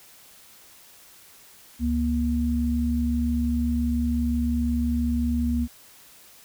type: tone pair together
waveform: sine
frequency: 70.9 / 238.5 Hz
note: C#2 / A#3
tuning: +40 / +40 cents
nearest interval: octave + major sixth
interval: 2100 cents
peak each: -25 / -23 dBFS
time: 1.79-5.68 s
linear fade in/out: 50 ms
effects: white hiss -51 dBFS RMS until 6.44 s